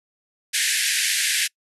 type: band-pass noise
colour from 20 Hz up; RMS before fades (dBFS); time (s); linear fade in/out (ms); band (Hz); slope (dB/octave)
pink; -22; 0.53-1.48; 20; 1600 to 12000; 96
effects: noise-tail reverb RT60 0.1 s tail -26 dB re dry